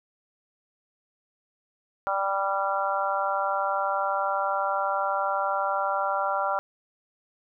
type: harmonic tone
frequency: 196 Hz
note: G3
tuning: in tune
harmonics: 3 / 4 / 5 / 6 / 7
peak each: -30 / -29 / -31 / -33 / -29 dBFS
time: 2.07-6.59 s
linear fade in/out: 0 ms
effects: none